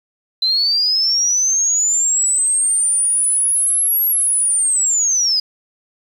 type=linear two-way sweep; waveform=sine; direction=up then down; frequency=4014 to 11590 to 4876 Hz; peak=-13 dBFS; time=0.42-5.4 s; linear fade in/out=5 ms; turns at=4.06 s; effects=7-bit